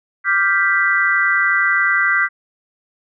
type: chord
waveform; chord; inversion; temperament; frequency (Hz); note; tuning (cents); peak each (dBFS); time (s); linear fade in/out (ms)
sine; G dominant seventh; second; equal; 1174.7 / 1396.9 / 1568 / 1975.5; D6 / F6 / G6 / B6; 0 / 0 / 0 / 0; -22 / -20 / -17 / -17; 0.24-2.29; 50
effects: none